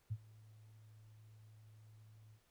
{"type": "tone with ADSR envelope", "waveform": "sine", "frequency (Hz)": 108.3, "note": "A2", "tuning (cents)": -27, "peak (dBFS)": -35, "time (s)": [0.1, 2.41], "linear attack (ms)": 19, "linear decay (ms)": 50, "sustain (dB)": -23, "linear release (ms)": 80, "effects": ["pink hiss -75 dBFS RMS until 2.5 s"]}